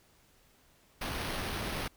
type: noise with sample-and-hold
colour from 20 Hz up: pink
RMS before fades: -36 dBFS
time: 1.01-1.88 s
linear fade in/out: 5 ms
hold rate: 7350 Hz
effects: pink hiss -65 dBFS RMS until 1.96 s